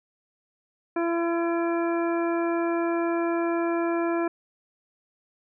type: harmonic tone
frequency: 338 Hz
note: E4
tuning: 43 cents sharp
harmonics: 1 / 2 / 3 / 4 / 5 / 7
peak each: -24 / -30 / -34 / -36 / -38 / -41 dBFS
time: 0.96-4.28 s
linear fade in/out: 5 ms
effects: none